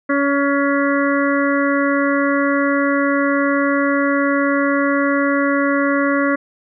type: harmonic tone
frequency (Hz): 281.2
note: C#4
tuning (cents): +25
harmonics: 1 / 2 / 4 / 5 / 6 / 7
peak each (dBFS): -17 / -20 / -23 / -24 / -25 / -25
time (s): 0.09-6.36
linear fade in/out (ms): 10
effects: none